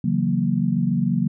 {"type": "chord", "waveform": "sine", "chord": "F# dominant seventh", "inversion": "second", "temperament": "equal", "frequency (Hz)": [138.59, 164.81, 185, 233.1], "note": ["C#3", "E3", "F#3", "A#3"], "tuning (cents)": [0, 0, 0, 0], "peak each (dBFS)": [-25, -25, -22, -23], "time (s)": [0.04, 1.28], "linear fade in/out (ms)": 5, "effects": []}